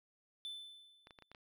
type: tone with exponential decay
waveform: triangle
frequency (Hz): 3520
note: A7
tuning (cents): 0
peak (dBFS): -39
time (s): 0.45-1.33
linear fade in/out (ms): 0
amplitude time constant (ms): 190
type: clicks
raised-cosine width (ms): 0.3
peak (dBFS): -38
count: 6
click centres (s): 1.071 / 1.108 / 1.188 / 1.223 / 1.316 / 1.348
effects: none